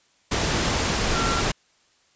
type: tone in noise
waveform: sine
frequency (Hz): 1364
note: F6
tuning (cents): -41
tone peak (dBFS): -26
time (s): 1.15-1.41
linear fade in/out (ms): 10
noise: pink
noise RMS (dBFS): -23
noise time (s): 0.31-1.52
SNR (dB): -6
effects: white hiss -62 dBFS RMS until 2.15 s + resampled to 16000 Hz